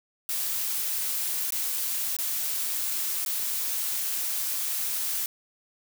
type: noise with dropouts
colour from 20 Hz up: blue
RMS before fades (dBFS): -29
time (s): 0.29-5.26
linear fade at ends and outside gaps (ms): 1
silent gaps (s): 1.506-1.522 / 2.166-2.187 / 3.25-3.261
effects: none